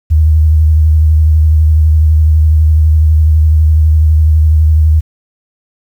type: tone with vibrato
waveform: sine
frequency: 77.8 Hz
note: D#2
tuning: in tune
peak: -4 dBFS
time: 0.1-5.01 s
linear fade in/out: 20 ms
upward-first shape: triangle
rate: 12 Hz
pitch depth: 47 cents each way
effects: 7-bit